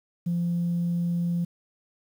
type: tone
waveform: sine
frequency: 172.5 Hz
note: F3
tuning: 21 cents flat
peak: -22 dBFS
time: 0.26-1.45 s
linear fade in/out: 10 ms
effects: tanh soft clip ceiling -20 dBFS + 9-bit